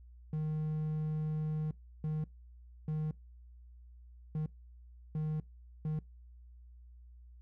triangle tone bursts at uneven times, 154.5 Hz, D#3, 12 cents flat, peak -30 dBFS, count 6, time 0.33-1.71 / 2.04-2.24 / 2.88-3.11 / 4.35-4.46 / 5.15-5.4 / 5.85-5.99 s, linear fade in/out 2 ms, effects noise-tail reverb RT60 0.2 s tail -23 dB re dry + added 60 Hz sine -52 dBFS peak until 7.41 s

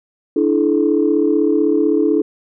sine chord, D suspended second, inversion none, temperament equal with one note detuned, 293.7 / 329.6 / 430 Hz, D4 / E4 / A4, 0 / 0 / -40 cents, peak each -16 dBFS, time 0.36-2.22 s, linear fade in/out 5 ms, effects tanh soft clip ceiling -3 dBFS

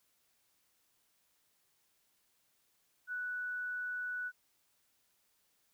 sine tone, 1480 Hz, F#6, in tune, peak -36 dBFS, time 3.07-4.32 s, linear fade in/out 50 ms, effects white hiss -75 dBFS RMS until 5.73 s

